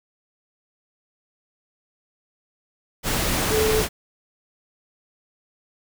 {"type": "tone in noise", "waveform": "sine", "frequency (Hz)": 434.5, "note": "A4", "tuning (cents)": -22, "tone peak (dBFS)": -19, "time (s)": [3.49, 3.84], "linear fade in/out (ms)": 50, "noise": "pink", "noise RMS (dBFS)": -23, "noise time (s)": [3.03, 3.89], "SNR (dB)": 1, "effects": []}